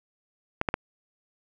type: clicks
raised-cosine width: 0.5 ms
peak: -9 dBFS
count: 3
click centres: 0.614 / 0.688 / 0.741 s
effects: none